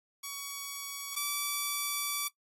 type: tone pair in turn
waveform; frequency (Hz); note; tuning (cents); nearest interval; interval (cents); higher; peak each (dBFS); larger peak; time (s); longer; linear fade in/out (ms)
5% pulse; 1126 / 1155; C#6 / D6; +27 / -29; unison; 44; second; -26 / -19; second; 0.23-1.16 / 1.16-2.28; second; 10
effects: noise-tail reverb RT60 0.1 s tail -17 dB re dry + AAC 48 kbps